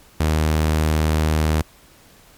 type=tone; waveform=sawtooth; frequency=77.78 Hz; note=D#2; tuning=in tune; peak=-12 dBFS; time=0.2-1.62 s; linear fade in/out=5 ms; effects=pink hiss -50 dBFS RMS until 2.37 s + MP3 96 kbps